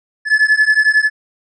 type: beating tone pair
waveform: triangle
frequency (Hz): 1718 / 1729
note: A6 / A6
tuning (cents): -42 / -31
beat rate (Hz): 11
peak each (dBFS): -11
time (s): 0.25-1.1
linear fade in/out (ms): 50
effects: resampled to 22050 Hz